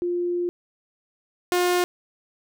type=tone pair in turn; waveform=sine / sawtooth; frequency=351.2 / 356.7 Hz; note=F4 / F4; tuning=+10 / +37 cents; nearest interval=unison; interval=27 cents; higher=second; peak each=-22 / -15 dBFS; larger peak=second; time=0.02-0.49 / 1.52-1.84 s; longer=first; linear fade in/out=0 ms; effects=none